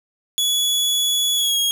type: tone with pitch glide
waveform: sawtooth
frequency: 3394 to 3284 Hz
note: G#7 to G#7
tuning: +37 to -20 cents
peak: -14 dBFS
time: 0.38-1.71 s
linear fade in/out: 0 ms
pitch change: -57 cents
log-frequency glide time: 1.35-1.59 s
effects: 8-bit